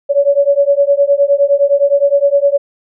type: beating tone pair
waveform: sine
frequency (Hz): 560 / 569.7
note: C#5 / C#5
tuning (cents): +18 / +47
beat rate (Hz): 9.7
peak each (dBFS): -11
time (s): 0.09-2.58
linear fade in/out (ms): 20
effects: none